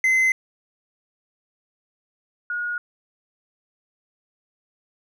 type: tone pair in turn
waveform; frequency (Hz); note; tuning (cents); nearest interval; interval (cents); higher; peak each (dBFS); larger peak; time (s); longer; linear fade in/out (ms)
triangle / sine; 2055 / 1442.2; C7 / F#6; -32 / -45; tritone; 613; first; -14 / -24; first; 0.04-0.32 / 2.5-2.78; neither; 2
effects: none